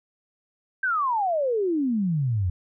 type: exponential sweep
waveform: sine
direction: down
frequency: 1600 to 85.4 Hz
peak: -21 dBFS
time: 0.83-2.5 s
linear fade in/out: 5 ms
effects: none